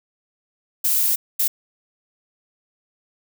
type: noise bursts at uneven times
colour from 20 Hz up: violet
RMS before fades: -19 dBFS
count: 2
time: 0.84-1.16 / 1.39-1.48 s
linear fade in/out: 10 ms
effects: none